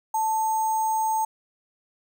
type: tone with sample-and-hold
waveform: sine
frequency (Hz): 880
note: A5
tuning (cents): 0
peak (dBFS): -21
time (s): 0.14-1.25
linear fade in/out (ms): 5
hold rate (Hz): 7350
effects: none